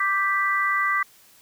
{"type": "chord", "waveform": "sine", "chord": "G major", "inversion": "second", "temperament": "equal", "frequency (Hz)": [1174.7, 1568, 1975.5], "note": ["D6", "G6", "B6"], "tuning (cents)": [0, 0, 0], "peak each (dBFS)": [-23, -28, -23], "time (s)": [0, 1.03], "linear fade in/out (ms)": 5, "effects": ["white hiss -54 dBFS RMS until 1.41 s"]}